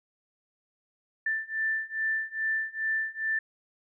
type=beating tone pair; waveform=sine; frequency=1770 / 1772.4 Hz; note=A6 / A6; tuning=+10 / +12 cents; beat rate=2.4 Hz; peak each=-31 / -30 dBFS; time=1.26-3.39 s; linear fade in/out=5 ms; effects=none